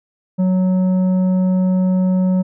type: tone with tanh clipping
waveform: sine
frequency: 185 Hz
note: F#3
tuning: in tune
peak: -14 dBFS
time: 0.38-2.43 s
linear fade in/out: 20 ms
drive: 8 dB
effects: none